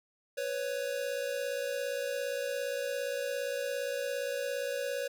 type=tone pair together; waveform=square; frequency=497 / 554.4 Hz; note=B4 / C#5; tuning=+11 / 0 cents; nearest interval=major second; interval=189 cents; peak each=-37 / -35 dBFS; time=0.37-5.08 s; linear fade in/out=10 ms; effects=none